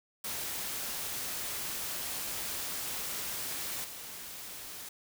white noise with level steps, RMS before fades -37 / -44 dBFS, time 0.24-4.89 s, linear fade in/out 5 ms, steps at 3.84 s, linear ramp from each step 5 ms, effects none

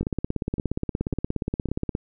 two click trains, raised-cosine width 3 ms, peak -12 / -20 dBFS, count 34 / 4, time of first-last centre 0.01-1.951 / 0.03-1.687 s, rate 17 / 1.81 Hz, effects none

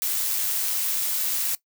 blue noise with amplitude modulation, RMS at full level -24 dBFS, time 0.02-1.55 s, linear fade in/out 0 ms, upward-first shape sine, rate 99.9 Hz, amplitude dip 30%, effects noise-tail reverb RT60 0.1 s tail -19 dB re dry

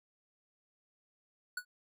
square tone with exponential decay, 1472 Hz, F#6, 9 cents flat, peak -33 dBFS, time 1.57-1.65 s, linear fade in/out 5 ms, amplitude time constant 17 ms, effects none

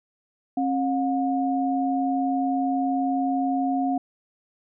sine tone pair together, 269.3 / 718.9 Hz, C#4 / F5, -50 / +50 cents, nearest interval octave + perfect fourth, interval 1700 cents, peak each -23 / -25 dBFS, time 0.57-3.98 s, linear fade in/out 5 ms, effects none

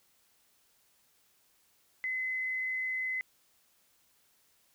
sine tone with frequency modulation, 2036 Hz, C7, 48 cents flat, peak -31 dBFS, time 2.04-3.21 s, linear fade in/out 0 ms, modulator 25.5 Hz, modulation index 0.31, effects white hiss -69 dBFS RMS until 4.74 s

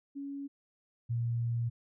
sine tone pair in turn, 279.8 / 117.64 Hz, C#4 / A#2, +16 / +16 cents, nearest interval octave + minor third, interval 1500 cents, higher first, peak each -37 / -29 dBFS, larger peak second, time 0.15-0.48 / 1.09-1.7 s, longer second, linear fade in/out 20 ms, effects none

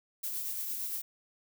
violet noise with tremolo, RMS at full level -35 dBFS, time 0.23-1.02 s, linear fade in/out 10 ms, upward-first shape sine, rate 8.7 Hz, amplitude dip 30%, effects none

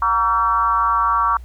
sine tone with frequency modulation, 1141 Hz, C#6, 50 cents sharp, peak -14 dBFS, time 0.02-1.37 s, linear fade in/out 2 ms, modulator 207 Hz, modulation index 0.98, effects added 60 Hz sine -33 dBFS peak until 1.44 s + pink hiss -56 dBFS RMS until 1.44 s

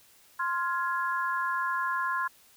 sine chord, F minor, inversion second, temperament just, 1047.7 / 1396.9 / 1676.3 Hz, C6 / F6 / Ab6, +2 / 0 / +16 cents, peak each -29 / -33 / -33 dBFS, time 0.39-2.28 s, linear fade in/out 10 ms, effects white hiss -59 dBFS RMS until 2.56 s

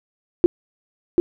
sine tone with echo, 349.2 Hz, F4, in tune, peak -7 dBFS, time 0.44-0.46 s, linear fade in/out 0 ms, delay 740 ms, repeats 1, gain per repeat -4 dB, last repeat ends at 1.2 s, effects none

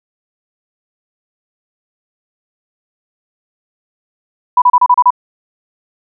sine tone bursts, 987.8 Hz, B5, in tune, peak -4 dBFS, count 7, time 4.57-5.105 s, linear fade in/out 5 ms, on 49 ms, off 32 ms, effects none

